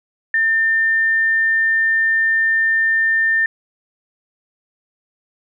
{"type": "tone", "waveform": "sine", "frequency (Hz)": 1800, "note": "A6", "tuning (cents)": 39, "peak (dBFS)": -13, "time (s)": [0.34, 3.46], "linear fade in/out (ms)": 2, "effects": []}